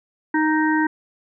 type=harmonic tone; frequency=311.1 Hz; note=D#4; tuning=in tune; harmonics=1 / 3 / 5 / 6; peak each=-18 / -23 / -25 / -26 dBFS; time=0.34-0.87 s; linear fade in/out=5 ms; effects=none